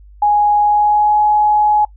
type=tone with pitch glide; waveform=sine; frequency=830.6 to 841.7 Hz; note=G#5 to G#5; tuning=0 to +23 cents; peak=-9 dBFS; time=0.22-1.85 s; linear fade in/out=5 ms; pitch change=+23 cents; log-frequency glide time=0.61-1.18 s; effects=noise-tail reverb RT60 0.1 s tail -21 dB re dry + added 50 Hz sine -38 dBFS peak until 1.96 s